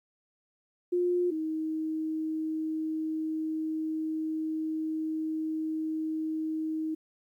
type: tone pair in turn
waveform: sine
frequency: 355 / 315.3 Hz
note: F4 / D#4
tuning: +28 / +23 cents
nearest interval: major second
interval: 205 cents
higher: first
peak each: -24 / -29 dBFS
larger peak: first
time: 0.92-1.31 / 1.31-6.95 s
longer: second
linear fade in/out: 10 ms
effects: 11-bit